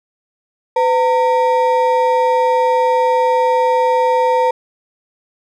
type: ring-modulated tone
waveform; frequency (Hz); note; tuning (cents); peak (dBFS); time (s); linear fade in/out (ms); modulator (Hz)
triangle; 710; F5; +28; -6; 0.76-4.51; 5; 205
effects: none